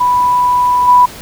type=tone with level steps; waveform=sine; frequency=987.8 Hz; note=B5; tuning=in tune; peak=-8 / -3 dBFS; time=0-1.06 s; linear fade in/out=10 ms; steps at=0.87 s; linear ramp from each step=20 ms; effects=pink hiss -31 dBFS RMS until 1.21 s